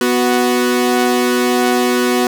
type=tone pair together; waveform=sawtooth; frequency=246.9 / 369.6 Hz; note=B3 / F#4; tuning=0 / -2 cents; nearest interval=perfect fifth; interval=698 cents; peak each=-11 dBFS; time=0.01-2.27 s; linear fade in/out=2 ms; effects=none